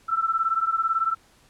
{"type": "beating tone pair", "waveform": "sine", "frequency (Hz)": [1325, 1343], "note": ["E6", "E6"], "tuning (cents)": [9, 32], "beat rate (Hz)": 18, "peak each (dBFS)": [-23, -25], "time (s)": [0.08, 1.15], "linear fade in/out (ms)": 20, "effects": ["pink hiss -58 dBFS RMS until 1.49 s", "low-pass 11000 Hz 12 dB/octave"]}